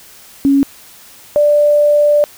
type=tone pair in turn; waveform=sine; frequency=277.2 / 589 Hz; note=C#4 / D5; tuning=0 / +5 cents; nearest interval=octave + minor second; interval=1305 cents; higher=second; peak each=-7 dBFS; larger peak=neither; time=0.45-0.63 / 1.36-2.24 s; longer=second; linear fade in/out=0 ms; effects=white hiss -40 dBFS RMS until 2.37 s